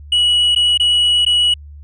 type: tone with dropouts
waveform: triangle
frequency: 2927 Hz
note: F#7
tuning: 19 cents flat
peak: -9 dBFS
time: 0.12-1.54 s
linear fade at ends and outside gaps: 5 ms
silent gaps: 0.55-0.56 / 0.776-0.798 / 1.251-1.263 s
effects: added 73 Hz sine -33 dBFS peak until 1.83 s + resampled to 22050 Hz